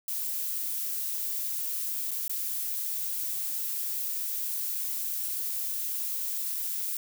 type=noise with dropouts; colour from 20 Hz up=violet; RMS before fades=-32 dBFS; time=0.08-6.97 s; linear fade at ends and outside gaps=2 ms; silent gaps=2.109-2.113 / 2.28-2.295 s; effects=none